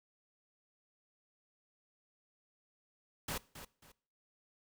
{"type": "noise with echo", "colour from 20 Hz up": "pink", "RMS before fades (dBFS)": -39, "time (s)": [3.28, 3.38], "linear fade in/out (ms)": 5, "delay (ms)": 270, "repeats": 2, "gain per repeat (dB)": -11, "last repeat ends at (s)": 3.92, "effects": ["noise-tail reverb RT60 0.5 s tail -21 dB re dry"]}